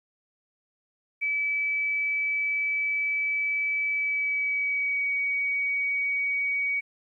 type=tone with pitch glide; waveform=sine; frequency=2299 to 2257 Hz; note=D7 to C#7; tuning=-37 to +31 cents; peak=-24 dBFS; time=1.21-6.81 s; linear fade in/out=20 ms; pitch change=-32 cents; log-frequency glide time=3.92-5.12 s; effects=11-bit